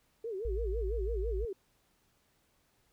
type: tone with vibrato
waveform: sine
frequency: 420 Hz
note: G#4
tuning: 19 cents sharp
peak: -35 dBFS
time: 0.24-1.53 s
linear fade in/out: 5 ms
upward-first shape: sine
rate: 6 Hz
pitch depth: 210 cents each way
type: tone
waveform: sine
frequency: 55 Hz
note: A1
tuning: in tune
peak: -32 dBFS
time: 0.45-1.45 s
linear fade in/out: 0 ms
effects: pink hiss -72 dBFS RMS until 2.92 s

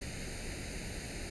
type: noise with comb filter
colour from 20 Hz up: pink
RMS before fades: -41 dBFS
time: 0.01-1.3 s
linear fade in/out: 10 ms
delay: 0.45 ms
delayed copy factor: +0.8
effects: resampled to 24000 Hz

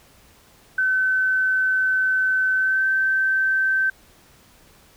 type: tone with pitch glide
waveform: sine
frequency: 1524 to 1548.8 Hz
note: G6 to G6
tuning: -49 to -21 cents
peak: -17 dBFS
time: 0.78-3.9 s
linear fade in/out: 5 ms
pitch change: +28 cents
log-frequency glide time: 2.55-2.86 s
effects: pink hiss -53 dBFS RMS until 4.96 s

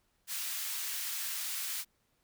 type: high-pass noise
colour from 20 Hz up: white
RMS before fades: -37 dBFS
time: 0.27-1.85 s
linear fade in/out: 50 ms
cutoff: 1500 Hz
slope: 12 dB/octave
effects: pink hiss -75 dBFS RMS until 2.23 s

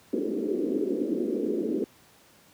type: band-pass noise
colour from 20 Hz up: white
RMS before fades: -28 dBFS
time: 0.13-1.84 s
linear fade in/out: 0 ms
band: 220 to 440 Hz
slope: 48 dB/octave
effects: pink hiss -57 dBFS RMS until 2.53 s + high-pass 100 Hz 12 dB/octave

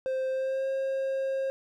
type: tone with pitch glide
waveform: triangle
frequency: 523.3 to 536.2 Hz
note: C5 to C5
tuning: 0 to +42 cents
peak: -25 dBFS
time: 0.06-1.5 s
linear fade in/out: 0 ms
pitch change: +42 cents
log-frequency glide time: 0.29-0.68 s
effects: none

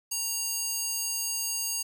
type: tone with high-pass filter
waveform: square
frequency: 932.3 Hz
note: A#5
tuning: in tune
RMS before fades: -31 dBFS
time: 0.11-1.83 s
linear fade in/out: 10 ms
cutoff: 6200 Hz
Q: 1.3
effects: none

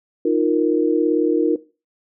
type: chord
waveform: sine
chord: Eb suspended second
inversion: none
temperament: equal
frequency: 311.1 / 349.2 / 466.2 Hz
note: Eb4 / F4 / Bb4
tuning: 0 / 0 / 0 cents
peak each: -19 dBFS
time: 0.25-1.56 s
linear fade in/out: 5 ms
effects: noise-tail reverb RT60 0.3 s tail -17 dB re dry

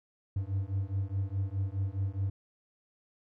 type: beating tone pair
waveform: triangle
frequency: 95 / 99.8 Hz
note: F#2 / G2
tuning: +46 / +32 cents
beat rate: 4.8 Hz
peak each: -31 dBFS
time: 0.36-2.3 s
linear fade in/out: 5 ms
effects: none

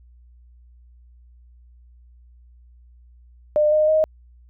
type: tone with pitch steps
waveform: sine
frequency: 602 / 613.6 / 625.4 Hz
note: D5 / D#5 / D#5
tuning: +43 / -24 / +9 cents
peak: -14 dBFS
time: 3.56-4.04 s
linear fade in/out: 0 ms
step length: 160 ms
effects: added 60 Hz sine -47 dBFS peak until 4.49 s

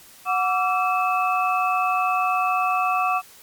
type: tone cluster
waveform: sine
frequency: 736 / 1156 / 1348 / 2608 Hz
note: F#5 / D6 / E6 / E7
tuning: -9 / -28 / +38 / -19 cents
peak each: -23 / -22 / -30 / -28 dBFS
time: 0.25-3.22 s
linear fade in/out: 50 ms
effects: white hiss -48 dBFS RMS until 3.42 s + Opus 48 kbps

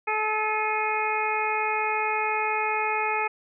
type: harmonic tone with a mistuned harmonic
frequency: 431.1 Hz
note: A4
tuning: 35 cents flat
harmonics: 1 / 2 / 3 / 4 / 5 / 6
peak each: -32 / -27 / -31 / -37 / -31 / -30 dBFS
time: 0.07-3.28 s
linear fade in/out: 10 ms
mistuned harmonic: 6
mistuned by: -66 cents
effects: none

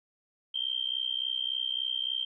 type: tone with amplitude modulation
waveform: sine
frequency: 3153 Hz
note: G7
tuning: 9 cents sharp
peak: -25 dBFS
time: 0.54-2.25 s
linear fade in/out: 10 ms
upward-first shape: sine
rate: 63.5 Hz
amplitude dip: 95%
effects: none

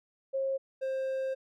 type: tone pair in turn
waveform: sine / triangle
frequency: 538 / 529.7 Hz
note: C5 / C5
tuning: +48 / +21 cents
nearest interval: unison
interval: 27 cents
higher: first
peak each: -28 dBFS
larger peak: neither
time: 0.33-0.58 / 0.81-1.35 s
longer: second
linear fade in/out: 20 ms
effects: none

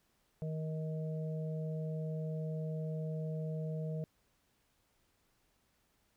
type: harmonic tone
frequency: 157.4 Hz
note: D#3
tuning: 20 cents sharp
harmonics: 1 / 3 / 4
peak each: -36 / -45 / -47 dBFS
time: 0.42-4.04 s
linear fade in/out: 0 ms
effects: pink hiss -75 dBFS RMS until 6.16 s

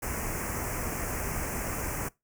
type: band-stop noise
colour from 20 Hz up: pink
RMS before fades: -33 dBFS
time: 0.02-2.09 s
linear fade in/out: 10 ms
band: 2500 to 5700 Hz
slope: 48 dB/octave
effects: noise-tail reverb RT60 0.2 s tail -22 dB re dry

